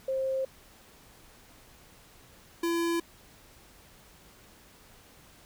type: tone pair in turn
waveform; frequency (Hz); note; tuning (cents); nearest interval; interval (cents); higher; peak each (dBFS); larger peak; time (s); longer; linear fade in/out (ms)
sine / square; 530 / 337.6; C5 / E4; +22 / +41; minor sixth; 781; first; -27; neither; 0.08-0.45 / 2.63-3; neither; 5
effects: pink hiss -56 dBFS RMS until 5.45 s